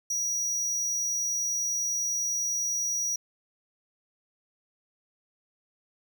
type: tone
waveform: square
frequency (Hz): 5790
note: F#8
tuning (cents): -38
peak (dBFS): -27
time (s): 0.1-3.16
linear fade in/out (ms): 5
effects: none